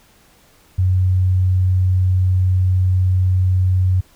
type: tone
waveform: sine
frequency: 92.4 Hz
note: F#2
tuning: 2 cents flat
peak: -12 dBFS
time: 0.78-4.01 s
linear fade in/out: 10 ms
effects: pink hiss -52 dBFS RMS until 4.15 s